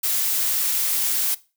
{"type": "noise", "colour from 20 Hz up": "blue", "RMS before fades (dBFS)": -22, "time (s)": [0.03, 1.35], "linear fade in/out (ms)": 10, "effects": ["noise-tail reverb RT60 0.3 s tail -19 dB re dry"]}